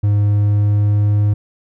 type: tone with pitch glide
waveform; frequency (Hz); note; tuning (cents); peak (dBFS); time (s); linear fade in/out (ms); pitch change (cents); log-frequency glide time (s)
triangle; 102.9 to 103.68; G#2 to G#2; -16 to -2; -9; 0.03-1.34; 10; +14; 0.18-1.22
effects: none